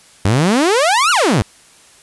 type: exponential two-way sweep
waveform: sawtooth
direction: up then down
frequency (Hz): 91.4 to 1480 to 91.4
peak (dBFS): -7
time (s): 0.25-1.42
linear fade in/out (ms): 0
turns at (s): 1.11
effects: white hiss -46 dBFS RMS until 2.02 s + resampled to 24000 Hz